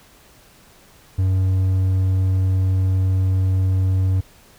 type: tone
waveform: triangle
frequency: 94.1 Hz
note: F#2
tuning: 30 cents sharp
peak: -13 dBFS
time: 1.18-4.21 s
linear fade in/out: 10 ms
effects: pink hiss -50 dBFS RMS until 4.58 s